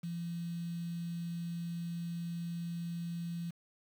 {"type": "tone with quantisation", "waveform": "sine", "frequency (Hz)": 170.2, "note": "F3", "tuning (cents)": -44, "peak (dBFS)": -36, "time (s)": [0.03, 3.51], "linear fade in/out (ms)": 10, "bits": 9, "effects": []}